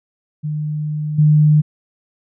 sine tone with level steps, 151.4 Hz, D#3, 47 cents flat, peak -19 / -8 dBFS, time 0.43-1.62 s, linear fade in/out 20 ms, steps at 1.18 s, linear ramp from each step 10 ms, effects none

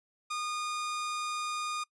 sawtooth tone, 1223 Hz, D#6, 30 cents flat, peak -29 dBFS, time 0.3-1.84 s, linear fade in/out 10 ms, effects noise-tail reverb RT60 0.1 s tail -22 dB re dry + resampled to 22050 Hz

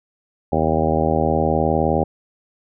harmonic tone with a mistuned harmonic, 79.5 Hz, D#2, 38 cents sharp, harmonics 1 / 2 / 3 / 4 / 5 / 6 / 7 / 8 / 9 / 10, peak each -25 / -24 / -24 / -26 / -24 / -26 / -23 / -28 / -26 / -24 dBFS, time 0.52-2.04 s, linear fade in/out 5 ms, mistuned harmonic 1, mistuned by +36 cents, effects none

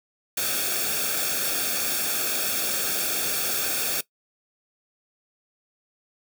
white noise with comb filter, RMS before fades -26 dBFS, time 0.37-4.01 s, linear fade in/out 5 ms, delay 1 ms, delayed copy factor -0.75, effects noise-tail reverb RT60 0.1 s tail -19 dB re dry

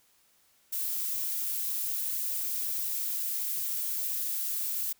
violet noise, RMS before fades -32 dBFS, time 0.72-4.93 s, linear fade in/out 10 ms, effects white hiss -66 dBFS RMS until 4.99 s

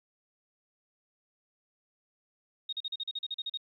sine tone bursts, 3729 Hz, A#7, in tune, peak -32 dBFS, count 12, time 2.69-3.574 s, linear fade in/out 5 ms, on 37 ms, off 40 ms, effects 12-bit

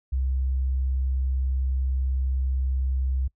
sine tone, 65.41 Hz, C2, in tune, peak -22 dBFS, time 0.12-3.28 s, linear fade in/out 10 ms, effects noise-tail reverb RT60 0.1 s tail -23 dB re dry

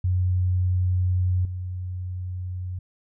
sine tone with level steps, 91.1 Hz, F#2, 26 cents flat, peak -19 / -28 dBFS, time 0.04-2.79 s, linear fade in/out 5 ms, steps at 1.45 s, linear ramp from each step 2 ms, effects none

